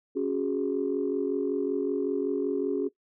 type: chord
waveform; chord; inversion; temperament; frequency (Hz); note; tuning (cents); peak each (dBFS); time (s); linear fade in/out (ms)
sine; C# suspended fourth; none; equal; 277.2 / 370 / 415.3; C#4 / F#4 / G#4; 0 / 0 / 0; -29; 0.15-2.89; 20
effects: noise-tail reverb RT60 0.1 s tail -19 dB re dry + tanh soft clip ceiling -17 dBFS